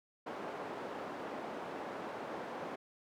white band-pass noise, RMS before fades -43 dBFS, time 0.26-2.76 s, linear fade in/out 10 ms, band 250 to 810 Hz, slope 12 dB/octave, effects none

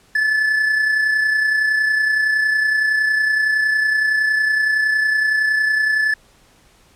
triangle tone with amplitude modulation, 1733 Hz, A6, 27 cents flat, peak -11 dBFS, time 0.15-6.14 s, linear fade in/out 5 ms, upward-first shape sine, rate 30.8 Hz, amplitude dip 40%, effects pink hiss -53 dBFS RMS until 6.95 s + low-pass 11000 Hz 12 dB/octave

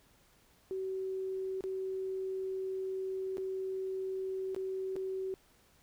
sine tone with dropouts, 379.8 Hz, F#4, 45 cents sharp, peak -34 dBFS, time 0.71-5.34 s, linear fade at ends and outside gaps 0 ms, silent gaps 1.608-1.639 / 3.371-3.381 / 4.547-4.563 / 4.957-4.964 s, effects pink hiss -66 dBFS RMS until 5.82 s

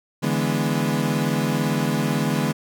35% pulse chord, E dominant seventh, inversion third, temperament equal, 146.83 / 164.81 / 207.7 / 246.9 Hz, D3 / E3 / G#3 / B3, 0 / 0 / 0 / 0 cents, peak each -23 / -25 / -24 / -24 dBFS, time 0.22-2.53 s, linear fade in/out 20 ms, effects none

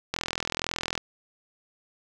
click train, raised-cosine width 0.2 ms, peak -10 dBFS, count 36, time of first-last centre 0.14-0.977 s, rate 41.8 Hz, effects none

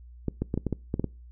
clicks, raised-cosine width 3 ms, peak -14 dBFS, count 9, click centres 0.283 / 0.42 / 0.541 / 0.576 / 0.667 / 0.727 / 0.941 / 0.996 / 1.043 s, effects noise-tail reverb RT60 0.3 s tail -24 dB re dry + added 60 Hz sine -45 dBFS peak until 1.31 s

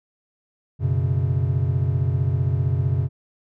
triangle chord, F# suspended fourth, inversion none, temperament just, 92.5 / 123.33 / 138.75 Hz, F#2 / B2 / C#3, 0 / -2 / +2 cents, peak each -21 dBFS, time 0.79-3.09 s, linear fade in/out 50 ms, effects none

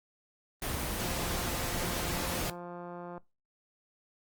pink noise, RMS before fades -34 dBFS, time 0.62-2.5 s, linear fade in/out 2 ms
click train, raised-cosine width 1 ms, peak -30 dBFS, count 384, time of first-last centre 0.99-3.179 s, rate 175 Hz
effects noise-tail reverb RT60 0.2 s tail -20 dB re dry + Opus 24 kbps

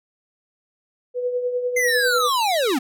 sine tone with tremolo, 493.9 Hz, B4, in tune, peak -18 dBFS, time 1.14-2.3 s, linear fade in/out 50 ms, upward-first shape triangle, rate 10 Hz, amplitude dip 60%
square linear sweep, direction down, 2100 to 233.1 Hz, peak -19 dBFS, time 1.76-2.79 s, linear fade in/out 10 ms
triangle tone with pitch glide, 3951 to 3839 Hz, B7 to B7, 0 to -50 cents, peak -27 dBFS, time 1.88-2.74 s, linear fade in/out 5 ms, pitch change -50 cents, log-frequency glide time 2.52-2.61 s
effects none

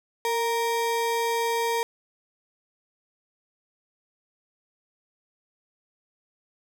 square ring-modulated tone, 698.5 Hz, F5, in tune, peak -21 dBFS, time 0.25-1.83 s, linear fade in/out 0 ms, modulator 238 Hz, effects none

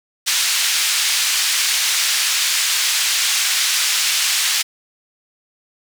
white band-pass noise, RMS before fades -18 dBFS, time 0.26-4.63 s, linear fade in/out 20 ms, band 1900 to 6600 Hz, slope 12 dB/octave, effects none

